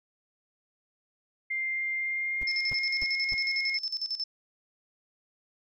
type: tone with pitch glide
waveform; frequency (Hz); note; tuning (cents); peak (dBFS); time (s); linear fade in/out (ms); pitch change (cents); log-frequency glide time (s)
sine; 2101 to 2153; C7 to C7; +7 to +49; -28; 1.5-3.78; 10; +42; 1.93-3.19
type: noise bursts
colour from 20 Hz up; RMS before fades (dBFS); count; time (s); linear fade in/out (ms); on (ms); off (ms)
brown; -38; 4; 2.41-3.342; 2; 23; 280
type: tone with tremolo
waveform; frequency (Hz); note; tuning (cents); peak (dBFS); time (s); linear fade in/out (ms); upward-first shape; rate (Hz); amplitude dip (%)
sine; 5274; E8; 0; -28; 2.47-4.24; 5; square; 11; 75
effects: none